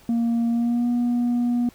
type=tone with pitch glide; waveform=sine; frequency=233.1 to 241.3 Hz; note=A#3 to B3; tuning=0 to -40 cents; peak=-16 dBFS; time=0.09-1.69 s; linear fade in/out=2 ms; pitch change=+60 cents; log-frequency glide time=0.49-0.88 s; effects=tanh soft clip ceiling -18 dBFS + pink hiss -53 dBFS RMS until 1.74 s